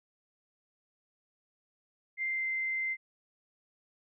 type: tone with pitch glide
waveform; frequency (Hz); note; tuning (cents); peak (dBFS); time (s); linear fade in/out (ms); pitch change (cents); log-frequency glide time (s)
sine; 2093 to 2080; C7 to C7; 0 to -11; -30; 2.17-2.97; 50; -11; 2.28-2.46
effects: none